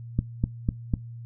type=click train; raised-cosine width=5 ms; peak=-10 dBFS; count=4; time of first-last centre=0.19-0.938 s; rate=4.01 Hz; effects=noise-tail reverb RT60 0.2 s tail -20 dB re dry + added 117 Hz sine -37 dBFS peak until 1.25 s